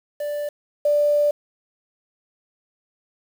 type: tone pair in turn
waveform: triangle / sine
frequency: 587.3 / 587.3 Hz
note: D5 / D5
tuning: 0 / 0 cents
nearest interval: unison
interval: 0 cents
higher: neither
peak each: -22 / -15 dBFS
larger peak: second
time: 0.2-0.49 / 0.85-1.31 s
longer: second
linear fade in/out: 5 ms
effects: 7-bit